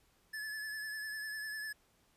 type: tone with vibrato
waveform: square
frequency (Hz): 1727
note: A6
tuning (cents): -33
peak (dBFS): -40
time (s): 0.33-1.73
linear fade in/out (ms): 10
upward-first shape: sine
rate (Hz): 10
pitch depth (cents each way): 33
effects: pink hiss -71 dBFS RMS until 2.16 s + resampled to 32000 Hz